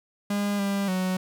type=tone with pitch steps; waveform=45% pulse; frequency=203.4 / 198.9 / 185.4 Hz; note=G#3 / G3 / F#3; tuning=-36 / +25 / +4 cents; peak=-24 dBFS; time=0.3-1.17 s; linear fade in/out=5 ms; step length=290 ms; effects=none